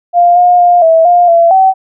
sine tone with pitch steps, 699 / 713 / 705 / 652 / 705 / 676 / 763 Hz, F5 / F5 / F5 / E5 / F5 / E5 / G5, +1 / +36 / +16 / -19 / +16 / +43 / -47 cents, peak -3 dBFS, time 0.13-1.74 s, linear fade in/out 50 ms, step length 230 ms, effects none

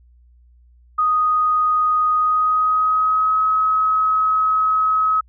sine tone with pitch glide, 1244.5 to 1277.3 Hz, D#6 to D#6, 0 to +45 cents, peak -14 dBFS, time 0.98-5.21 s, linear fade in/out 10 ms, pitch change +45 cents, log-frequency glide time 2.16-3.4 s, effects added 60 Hz sine -48 dBFS peak until 5.28 s

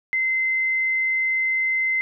sine tone, 2066 Hz, C7, 22 cents flat, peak -19 dBFS, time 0.13-2.01 s, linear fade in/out 0 ms, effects none

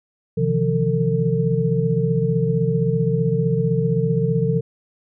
sine tone cluster, 129.7 / 157.8 / 173.3 / 450.7 Hz, C3 / D#3 / F3 / A4, -15 / +25 / -13 / +42 cents, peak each -22 dBFS, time 0.37-4.61 s, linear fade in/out 10 ms, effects none

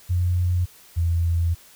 sine tone pair in turn, 89 / 84.42 Hz, F2 / E2, +33 / +42 cents, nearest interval minor second, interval 91 cents, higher first, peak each -18 dBFS, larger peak neither, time 0.09-0.66 / 0.96-1.55 s, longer second, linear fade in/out 20 ms, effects white hiss -50 dBFS RMS until 1.75 s

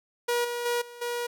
sawtooth tone with level steps, 480 Hz, B4, 49 cents flat, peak -20 / -26 / -21 / -39 / -25 dBFS, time 0.28-1.27 s, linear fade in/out 10 ms, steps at 0.44 / 0.65 / 0.81 / 1.01 s, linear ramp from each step 10 ms, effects none

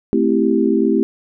sine chord, A minor seventh, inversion none, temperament equal, 220 / 261.6 / 329.6 / 392 Hz, A3 / C4 / E4 / G4, 0 / 0 / 0 / 0 cents, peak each -18 dBFS, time 0.13-1.03 s, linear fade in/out 0 ms, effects none

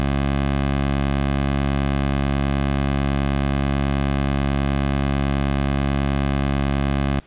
15% pulse tone, 69.3 Hz, C#2, in tune, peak -12 dBFS, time 0-7.2 s, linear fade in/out 0 ms, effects pink hiss -51 dBFS RMS until 7.26 s + resampled to 8000 Hz

